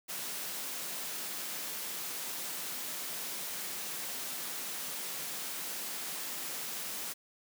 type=high-pass noise; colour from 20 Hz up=white; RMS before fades=-39 dBFS; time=0.08-7.14 s; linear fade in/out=20 ms; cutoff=140 Hz; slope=96 dB/octave; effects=none